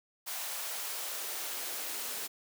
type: noise with high-pass filter sweep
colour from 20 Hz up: white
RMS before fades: -38 dBFS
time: 0.26-2.28 s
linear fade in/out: 20 ms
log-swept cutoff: 750 to 280 Hz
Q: 1.1
effects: none